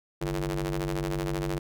sawtooth ring-modulated tone, 94.6 Hz, F#2, 39 cents sharp, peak -21 dBFS, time 0.21-1.59 s, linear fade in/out 10 ms, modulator 243 Hz, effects none

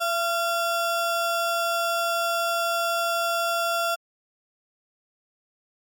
square ring-modulated tone, 1027 Hz, C6, 33 cents flat, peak -20 dBFS, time 0-3.96 s, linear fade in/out 20 ms, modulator 351 Hz, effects MP3 96 kbps

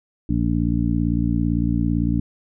harmonic tone, 57.8 Hz, A#1, 14 cents flat, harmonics 1 / 2 / 3 / 4 / 5, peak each -24 / -24 / -24 / -24 / -24 dBFS, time 0.29-2.2 s, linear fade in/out 5 ms, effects none

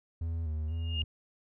triangle tone with vibrato, 80 Hz, D#2, 49 cents sharp, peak -29 dBFS, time 0.21-1.04 s, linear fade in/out 5 ms, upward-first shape square, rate 2 Hz, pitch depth 54 cents each way
sine tone with exponential growth, 2832 Hz, F7, 23 cents sharp, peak -29 dBFS, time 0.68-1.02 s, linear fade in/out 2 ms, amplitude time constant 72 ms
effects none

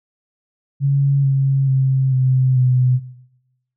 sine tone with pitch steps, 139.3 / 136.04 / 132.86 / 129.75 / 126.71 Hz, C#3 / C#3 / C3 / C3 / B2, +9 / -32 / +27 / -14 / +45 cents, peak -12 dBFS, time 0.8-3 s, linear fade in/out 50 ms, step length 440 ms, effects noise-tail reverb RT60 0.9 s tail -17 dB re dry

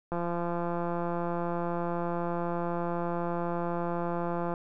click train, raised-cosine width 1 ms, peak -19 dBFS, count 761, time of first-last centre 0.12-4.539 s, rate 172 Hz, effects none

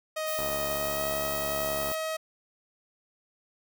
sawtooth tone with pitch glide, 626 to 635.5 Hz, D#5 to D#5, +10 to +36 cents, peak -26 dBFS, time 0.16-2.17 s, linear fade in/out 10 ms, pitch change +26 cents, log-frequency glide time 0.67-1.07 s
violet noise, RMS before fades -36 dBFS, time 0.26-1.96 s, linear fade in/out 20 ms
click train, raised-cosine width 1 ms, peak -23 dBFS, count 109, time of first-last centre 0.39-1.915 s, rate 70.8 Hz
effects none

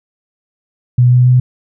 sine tone with pitch steps, 123.47 / 124.69 / 125.92 Hz, B2 / B2 / B2, 0 / +17 / +34 cents, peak -5 dBFS, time 0.98-1.4 s, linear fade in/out 5 ms, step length 140 ms, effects none

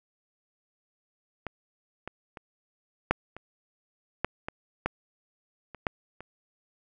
clicks, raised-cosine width 0.5 ms, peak -19 / -21 / -26 / -6 / -26 / -10 / -18 / -11 / -27 / -11 / -27 dBFS, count 11, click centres 1.467 / 2.076 / 2.372 / 3.11 / 3.366 / 4.246 / 4.485 / 4.86 / 5.747 / 5.868 / 6.206 s, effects none

